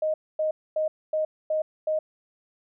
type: tone bursts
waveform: sine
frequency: 622.3 Hz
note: D#5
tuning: in tune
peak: -22 dBFS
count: 6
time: 0.02-1.99 s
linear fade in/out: 5 ms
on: 120 ms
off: 250 ms
effects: none